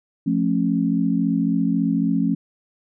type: chord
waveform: sine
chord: F augmented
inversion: none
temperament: just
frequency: 174.61 / 218.3 / 272.8 Hz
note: F3 / A3 / C#4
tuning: 0 / -13 / -28 cents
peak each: -22 / -22 / -21 dBFS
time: 0.26-2.35 s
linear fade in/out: 10 ms
effects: none